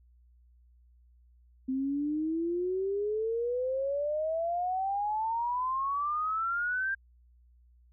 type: exponential sweep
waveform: sine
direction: up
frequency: 258.5 to 1600 Hz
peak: -28 dBFS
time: 1.68-6.95 s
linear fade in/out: 10 ms
effects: added 60 Hz sine -58 dBFS peak until 7.92 s